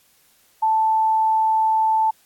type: tone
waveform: sine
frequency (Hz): 880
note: A5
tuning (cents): 0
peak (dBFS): -15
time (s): 0.62-2.11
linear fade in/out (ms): 10
effects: white hiss -58 dBFS RMS until 2.25 s + AAC 64 kbps